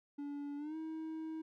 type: tone with pitch glide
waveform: triangle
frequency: 286.9 to 318.3 Hz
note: D4 to D#4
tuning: -40 to +39 cents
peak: -38 dBFS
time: 0.18-1.42 s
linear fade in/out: 10 ms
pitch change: +179 cents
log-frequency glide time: 0.57-0.76 s
effects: none